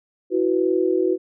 sine chord, E suspended second, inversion none, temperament just, 329.6 / 370.8 / 494.4 Hz, E4 / F#4 / B4, 0 / +4 / +2 cents, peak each -22 / -19 / -25 dBFS, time 0.3-1.18 s, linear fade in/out 50 ms, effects none

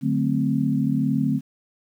sine chord, D dominant seventh, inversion none, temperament equal, 146.83 / 185 / 220 / 261.6 Hz, D3 / F#3 / A3 / C4, 0 / 0 / 0 / 0 cents, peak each -24 / -29 / -24 / -23 dBFS, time 0.01-1.41 s, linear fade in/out 50 ms, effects 9-bit

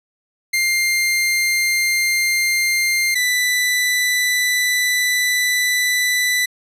sawtooth tone pair in turn, 2100 / 1986.5 Hz, C7 / B6, +6 / +10 cents, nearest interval minor second, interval 96 cents, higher first, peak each -12 dBFS, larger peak neither, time 0.53-3.15 / 3.15-6.46 s, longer second, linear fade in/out 10 ms, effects resampled to 32000 Hz

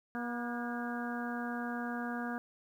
harmonic tone with a mistuned harmonic, 240 Hz, B3, 49 cents flat, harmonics 1 / 2 / 3 / 4 / 5 / 6 / 7, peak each -37 / -46 / -43 / -48 / -47 / -45 / -44 dBFS, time 0.15-2.38 s, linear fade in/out 0 ms, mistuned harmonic 7, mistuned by -50 cents, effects 11-bit

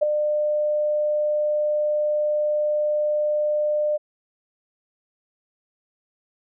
sine tone with ADSR envelope, 600 Hz, D5, 37 cents sharp, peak -12 dBFS, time 0.01-3.98 s, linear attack 20 ms, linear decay 5 ms, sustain -7 dB, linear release 23 ms, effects none

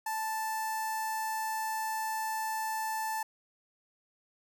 sawtooth tone with notch filter, 880 Hz, A5, in tune, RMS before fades -34 dBFS, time 0.06-3.23 s, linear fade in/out 5 ms, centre 3300 Hz, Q 0.79, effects none

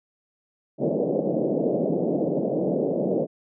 white band-pass noise, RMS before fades -24 dBFS, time 0.78-3.27 s, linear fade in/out 50 ms, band 150 to 600 Hz, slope 48 dB/octave, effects none

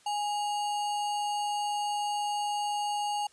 sine tone with sample-and-hold, 827 Hz, G#5, 8 cents flat, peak -28 dBFS, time 0.06-3.27 s, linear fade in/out 5 ms, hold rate 3675 Hz, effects white hiss -61 dBFS RMS until 3.32 s + resampled to 22050 Hz

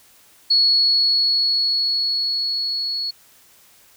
sine tone with level ramp, 4367 Hz, C#8, 27 cents flat, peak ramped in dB -12 to -22 dBFS, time 0.5-3.11 s, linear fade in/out 10 ms, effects white hiss -52 dBFS RMS until 3.96 s

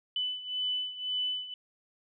sine beating tone pair, 2998 / 2999.9 Hz, F#7 / F#7, +22 / +23 cents, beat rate 1.9 Hz, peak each -32 / -36 dBFS, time 0.16-1.54 s, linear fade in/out 2 ms, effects none

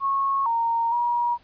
sine tone with pitch steps, 1096 / 925 / 956 Hz, C#6 / A#5 / A#5, -20 / -14 / +43 cents, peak -20 dBFS, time 0-1.38 s, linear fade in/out 50 ms, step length 460 ms, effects pink hiss -58 dBFS RMS until 1.43 s + resampled to 11025 Hz

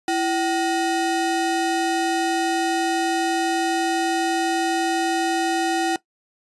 square ring-modulated tone, 550 Hz, C#5, 14 cents flat, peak -17 dBFS, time 0.08-5.96 s, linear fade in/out 2 ms, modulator 216 Hz, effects noise-tail reverb RT60 0.1 s tail -18 dB re dry + resampled to 24000 Hz

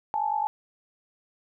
sine tone pair together, 830.6 / 880 Hz, G#5 / A5, 0 / 0 cents, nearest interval minor second, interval 100 cents, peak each -27 dBFS, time 0.14-0.47 s, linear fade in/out 0 ms, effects none

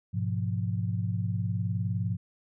sine chord, F diminished, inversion first, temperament equal, 103.83 / 123.47 / 174.61 Hz, Ab2 / Cb3 / F3, 0 / 0 / 0 cents, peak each -29 / -33 / -33 dBFS, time 0.13-2.17 s, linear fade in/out 20 ms, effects none

